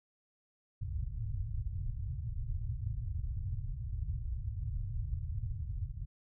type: low-pass noise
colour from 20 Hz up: white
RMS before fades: -37 dBFS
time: 0.81-6.06 s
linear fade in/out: 10 ms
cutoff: 120 Hz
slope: 48 dB/octave
effects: none